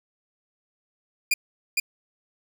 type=tone with echo; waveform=sawtooth; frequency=2413 Hz; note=D7; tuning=46 cents sharp; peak=-15 dBFS; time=1.31-1.34 s; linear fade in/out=5 ms; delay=460 ms; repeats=1; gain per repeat=-2 dB; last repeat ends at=1.8 s; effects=none